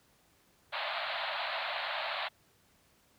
pink band-pass noise, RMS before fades -36 dBFS, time 0.72-2.29 s, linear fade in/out 20 ms, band 580 to 4300 Hz, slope 96 dB/octave, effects pink hiss -67 dBFS RMS until 3.18 s + high-pass 60 Hz 12 dB/octave

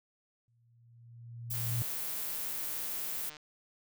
sine tone with exponential growth, 117.4 Hz, A#2, 13 cents sharp, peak -29 dBFS, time 0.48-1.82 s, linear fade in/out 0 ms, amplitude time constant 290 ms
violet noise, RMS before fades -37 dBFS, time 1.5-3.3 s, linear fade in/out 10 ms
click train, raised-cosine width 0.2 ms, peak -31 dBFS, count 277, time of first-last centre 1.54-3.368 s, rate 151 Hz
effects none

